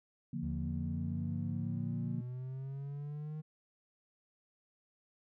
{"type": "chord", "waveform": "sine", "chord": "Bb major", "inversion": "first", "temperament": "just", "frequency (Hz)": [145.68, 174.81, 233.1], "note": ["D3", "F3", "Bb3"], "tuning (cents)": [-14, 2, 0], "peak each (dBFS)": -40, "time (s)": [0.33, 2.21], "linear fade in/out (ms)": 5}
{"type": "linear sweep", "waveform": "triangle", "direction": "up", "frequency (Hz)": [73.42, 155.56], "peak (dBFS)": -37, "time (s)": [0.42, 3.42], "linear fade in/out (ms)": 20}
{"effects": []}